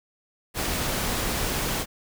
pink noise, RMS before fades -27 dBFS, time 0.54-1.86 s, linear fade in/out 50 ms, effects none

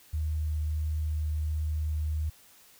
sine tone with vibrato, 77 Hz, D#2, 17 cents flat, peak -27 dBFS, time 0.13-2.3 s, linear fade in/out 10 ms, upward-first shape triangle, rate 1.5 Hz, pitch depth 8 cents each way, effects white hiss -57 dBFS RMS until 2.79 s

